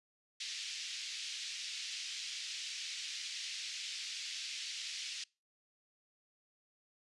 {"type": "band-pass noise", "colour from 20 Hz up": "white", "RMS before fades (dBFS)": -43, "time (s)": [0.4, 5.24], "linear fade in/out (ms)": 5, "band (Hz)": [2300, 5700], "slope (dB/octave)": 24, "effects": ["noise-tail reverb RT60 0.3 s tail -26 dB re dry", "resampled to 24000 Hz"]}